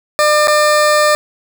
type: tone with dropouts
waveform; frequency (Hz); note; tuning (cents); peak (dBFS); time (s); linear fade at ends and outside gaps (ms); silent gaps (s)
20% pulse; 600; D5; +37; -4; 0.19-1.15; 0; 0.473-0.481
effects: none